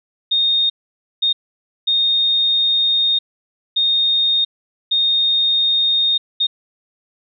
sine tone bursts at uneven times, 3690 Hz, A#7, 18 cents flat, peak -13 dBFS, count 6, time 0.31-0.7 / 1.22-1.33 / 1.87-3.19 / 3.76-4.45 / 4.91-6.18 / 6.4-6.47 s, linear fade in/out 10 ms, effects none

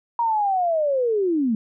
sine linear sweep, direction down, 951 to 210 Hz, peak -18 dBFS, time 0.19-1.55 s, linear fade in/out 2 ms, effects none

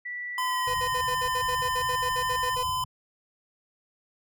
sine tone with pitch glide, 1960 to 1807.7 Hz, B6 to A6, -14 to +46 cents, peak -32 dBFS, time 0.05-2.55 s, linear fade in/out 10 ms, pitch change -140 cents, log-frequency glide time 0.43-1.07 s
square tone, 1017 Hz, C6, 50 cents flat, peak -27 dBFS, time 0.38-2.84 s, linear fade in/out 2 ms
white low-pass noise, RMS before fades -43 dBFS, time 0.67-2.85 s, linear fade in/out 2 ms, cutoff 150 Hz, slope 48 dB/octave
30% pulse tone bursts, 497.9 Hz, B4, 14 cents sharp, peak -29 dBFS, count 15, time 0.67-2.635 s, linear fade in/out 10 ms, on 75 ms, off 60 ms
effects none

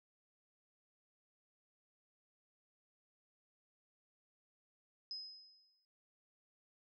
sine tone with exponential decay, 5070 Hz, D#8, 32 cents sharp, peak -40 dBFS, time 5.11-5.85 s, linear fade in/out 1 ms, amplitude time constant 160 ms, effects noise-tail reverb RT60 0.7 s tail -25 dB re dry

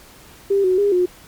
sine tone with pitch steps, 396.5 / 370 / 405.8 / 359.7 Hz, G4 / F#4 / G#4 / F#4, +20 / 0 / -40 / -49 cents, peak -13 dBFS, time 0.5-1.06 s, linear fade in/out 10 ms, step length 140 ms, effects pink hiss -45 dBFS RMS until 1.27 s + MP3 96 kbps

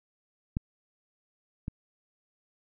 clicks, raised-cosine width 5 ms, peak -16 / -21 dBFS, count 2, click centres 0.569 / 1.681 s, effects none

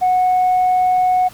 sine tone, 735 Hz, F#5, 12 cents flat, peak -10 dBFS, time 0.01-1.29 s, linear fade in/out 20 ms, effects tanh soft clip ceiling -9 dBFS + pink hiss -42 dBFS RMS until 1.33 s

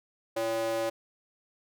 square tone with high-pass filter, 113.2 Hz, A2, 50 cents sharp, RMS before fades -30 dBFS, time 0.36-0.9 s, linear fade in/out 10 ms, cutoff 480 Hz, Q 8.7, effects none

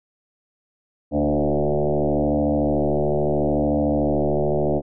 sine tone with frequency modulation, 146.83 Hz, D3, in tune, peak -17 dBFS, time 1.11-4.82 s, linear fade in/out 50 ms, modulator 73.6 Hz, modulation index 7.3, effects none

